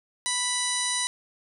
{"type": "harmonic tone with a mistuned harmonic", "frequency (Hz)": 987.8, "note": "B5", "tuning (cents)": 0, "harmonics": [1, 2, 3, 4, 5, 6, 7, 8, 9, 10], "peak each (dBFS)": [-35, -33, -38, -30, -40, -33, -38, -40, -31, -36], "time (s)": [0.26, 1.07], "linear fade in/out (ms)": 0, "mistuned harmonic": 8, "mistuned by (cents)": 37, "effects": []}